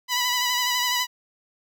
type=tone with vibrato; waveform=10% pulse; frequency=987.8 Hz; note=B5; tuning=in tune; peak=-13 dBFS; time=0.08-1.07 s; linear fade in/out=50 ms; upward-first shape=sine; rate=12 Hz; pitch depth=30 cents each way; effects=none